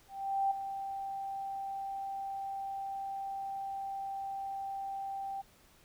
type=tone with ADSR envelope; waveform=sine; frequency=784 Hz; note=G5; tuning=in tune; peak=-26 dBFS; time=0.08-5.42 s; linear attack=430 ms; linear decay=7 ms; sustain=-10 dB; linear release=16 ms; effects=pink hiss -63 dBFS RMS until 5.84 s